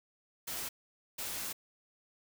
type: noise bursts at uneven times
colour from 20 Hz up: white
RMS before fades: -39 dBFS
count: 2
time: 0.47-0.69 / 1.18-1.53 s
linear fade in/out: 10 ms
effects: none